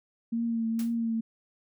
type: tone with vibrato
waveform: sine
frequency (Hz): 229.1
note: A#3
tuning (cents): -30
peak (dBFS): -26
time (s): 0.32-1.21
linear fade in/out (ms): 10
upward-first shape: triangle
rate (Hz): 2.1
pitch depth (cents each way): 33
type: noise with exponential decay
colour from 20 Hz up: white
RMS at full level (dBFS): -39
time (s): 0.79-0.97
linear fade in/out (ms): 2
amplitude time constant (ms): 37
effects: none